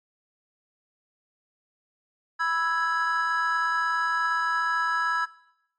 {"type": "chord", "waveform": "triangle", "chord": "E major", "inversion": "second", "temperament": "equal", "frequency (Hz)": [987.8, 1318.5, 1661.2], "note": ["B5", "E6", "G#6"], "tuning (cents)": [0, 0, 0], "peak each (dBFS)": [-28, -25, -24], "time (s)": [2.39, 5.26], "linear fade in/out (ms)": 20, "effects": ["noise-tail reverb RT60 0.8 s tail -20 dB re dry", "MP3 32 kbps"]}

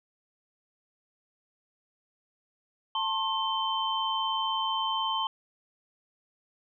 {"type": "tone cluster", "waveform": "sine", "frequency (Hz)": [889, 1068, 3098], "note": ["A5", "C6", "G7"], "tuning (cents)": [18, 35, -21], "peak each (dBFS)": -31, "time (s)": [2.95, 5.27], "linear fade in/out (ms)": 2, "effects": []}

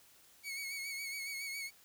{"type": "tone with vibrato", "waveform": "sawtooth", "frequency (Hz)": 2217, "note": "C#7", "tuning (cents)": 0, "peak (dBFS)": -36, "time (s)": [0.43, 1.71], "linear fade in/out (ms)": 50, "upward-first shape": "sine", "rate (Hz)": 7.2, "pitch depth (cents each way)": 44, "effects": ["white hiss -63 dBFS RMS until 1.84 s"]}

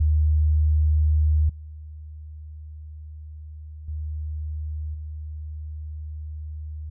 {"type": "tone with level steps", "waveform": "sine", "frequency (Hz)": 76.5, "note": "D#2", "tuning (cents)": -29, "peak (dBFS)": [-16, -36, -27, -31], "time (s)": [0, 6.9], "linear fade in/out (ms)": 10, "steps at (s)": [1.49, 3.88, 4.94], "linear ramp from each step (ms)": 5, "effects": []}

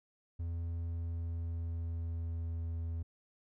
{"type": "tone with pitch glide", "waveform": "triangle", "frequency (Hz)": [84.2, 82.9], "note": ["E2", "E2"], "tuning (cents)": [37, 10], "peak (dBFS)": -33, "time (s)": [0.39, 3.03], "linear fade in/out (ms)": 10, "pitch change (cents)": -27, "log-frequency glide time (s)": [0.62, 2.82], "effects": []}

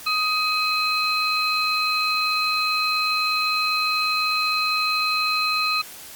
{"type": "tone cluster", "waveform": "sine", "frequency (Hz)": [1249, 2541, 4096], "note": ["D#6", "D#7", "C8"], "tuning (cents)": [6, 36, -38], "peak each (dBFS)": -24, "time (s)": [0.06, 5.82], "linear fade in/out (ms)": 10, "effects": ["white hiss -40 dBFS RMS until 6.15 s", "Opus 48 kbps"]}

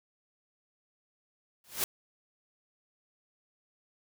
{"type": "noise with exponential growth", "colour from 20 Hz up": "white", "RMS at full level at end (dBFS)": -26, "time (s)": [1.64, 1.84], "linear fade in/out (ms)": 2, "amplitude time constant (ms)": 43, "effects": []}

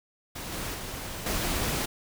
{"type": "noise with level steps", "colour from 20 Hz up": "pink", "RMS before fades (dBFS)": [-37, -34, -37, -29], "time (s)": [0.35, 1.86], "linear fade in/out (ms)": 10, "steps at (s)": [0.52, 0.74, 1.26], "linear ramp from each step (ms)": 5, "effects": []}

